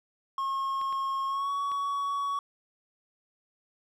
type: tone with pitch glide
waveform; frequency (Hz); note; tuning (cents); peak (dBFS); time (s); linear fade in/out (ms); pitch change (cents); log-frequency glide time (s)
triangle; 1082 to 1124; C#6 to C#6; -42 to +24; -26; 0.38-2.39; 2; +66; 1.27-1.52
type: clicks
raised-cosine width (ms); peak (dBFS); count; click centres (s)
0.3; -31; 3; 0.814 / 0.926 / 1.717
effects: none